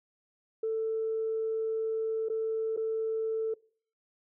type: tone with dropouts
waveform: sine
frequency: 443.9 Hz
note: A4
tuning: 15 cents sharp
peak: -27 dBFS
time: 0.63-3.54 s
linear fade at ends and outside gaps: 5 ms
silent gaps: 2.287-2.298 / 2.765-2.773 s
effects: noise-tail reverb RT60 0.5 s tail -24 dB re dry + tanh soft clip ceiling -23 dBFS